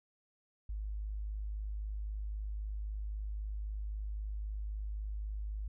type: tone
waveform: sine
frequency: 51.9 Hz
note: G#1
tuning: in tune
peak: -36 dBFS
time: 0.69-5.68 s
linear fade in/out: 5 ms
effects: none